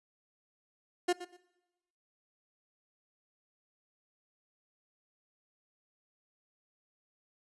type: tone with echo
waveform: 30% pulse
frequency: 355.6 Hz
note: F4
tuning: 31 cents sharp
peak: -23 dBFS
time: 1.08-1.13 s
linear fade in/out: 10 ms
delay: 120 ms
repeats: 2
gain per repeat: -14 dB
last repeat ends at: 1.37 s
effects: noise-tail reverb RT60 1.0 s tail -22 dB re dry + resampled to 24000 Hz